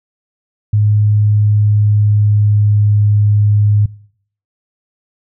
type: tone with pitch glide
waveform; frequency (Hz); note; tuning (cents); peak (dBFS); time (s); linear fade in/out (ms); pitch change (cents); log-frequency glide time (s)
sine; 105.1 to 104.07; G#2 to G#2; +21 to +4; -8; 0.73-3.86; 5; -17; 1-2.99
effects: noise-tail reverb RT60 0.6 s tail -22 dB re dry